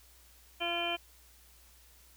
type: harmonic tone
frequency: 343.5 Hz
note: F4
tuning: 29 cents flat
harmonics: 1 / 2 / 3 / 4 / 5 / 7 / 8 / 9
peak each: -41 / -36 / -44 / -44 / -46 / -37 / -45 / -36 dBFS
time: 0.6-0.97 s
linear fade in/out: 20 ms
effects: added 60 Hz sine -61 dBFS peak until 2.16 s + white hiss -61 dBFS RMS until 2.16 s